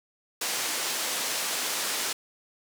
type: band-pass noise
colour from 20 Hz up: white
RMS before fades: -30 dBFS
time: 0.41-2.13 s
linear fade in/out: 5 ms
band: 290 to 8700 Hz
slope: 12 dB/octave
effects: none